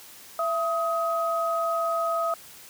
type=tone pair together; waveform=sine; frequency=668.5 / 1262 Hz; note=E5 / D#6; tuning=+24 / +24 cents; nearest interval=major seventh; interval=1100 cents; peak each=-26 dBFS; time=0.39-2.34 s; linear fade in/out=2 ms; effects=white hiss -47 dBFS RMS until 2.69 s + high-pass 60 Hz 12 dB/octave